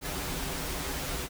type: noise with comb filter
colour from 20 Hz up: pink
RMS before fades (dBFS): -34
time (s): 0.01-1.29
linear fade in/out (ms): 50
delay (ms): 9.1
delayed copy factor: -0.55
effects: none